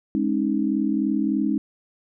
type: chord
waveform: sine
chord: Ab suspended fourth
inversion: none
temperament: equal with one note detuned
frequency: 207.7 / 270.9 / 311.1 Hz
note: Ab3 / Db4 / Eb4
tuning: 0 / -40 / 0 cents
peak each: -24 dBFS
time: 0.15-1.58 s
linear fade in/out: 0 ms
effects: none